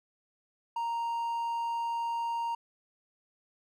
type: tone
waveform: triangle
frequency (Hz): 931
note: A#5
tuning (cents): -2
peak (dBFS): -28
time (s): 0.76-2.55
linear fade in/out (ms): 5
effects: none